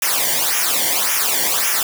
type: noise with flanger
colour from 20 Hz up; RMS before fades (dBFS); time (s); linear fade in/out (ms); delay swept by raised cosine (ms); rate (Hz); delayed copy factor
white; -18; 0.02-1.83; 2; 0.23 to 0.79; 1.8; -0.85
effects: none